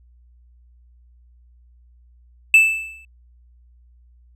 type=tone with exponential decay; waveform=triangle; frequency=2637 Hz; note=E7; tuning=in tune; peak=-4 dBFS; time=2.54-3.05 s; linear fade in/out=2 ms; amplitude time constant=110 ms; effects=added 60 Hz sine -49 dBFS peak until 4.35 s + resampled to 32000 Hz